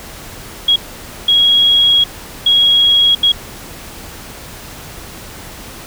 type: tone bursts at uneven times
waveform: sine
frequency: 3307 Hz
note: G#7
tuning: 8 cents flat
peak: -7 dBFS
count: 4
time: 0.68-0.76 / 1.28-2.04 / 2.46-3.15 / 3.23-3.32 s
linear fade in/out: 5 ms
effects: pink hiss -32 dBFS RMS until 5.86 s